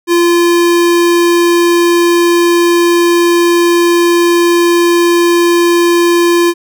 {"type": "tone", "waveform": "square", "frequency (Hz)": 344.6, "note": "F4", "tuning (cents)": -23, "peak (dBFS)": -7, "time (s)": [0.07, 6.54], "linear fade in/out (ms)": 50, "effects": []}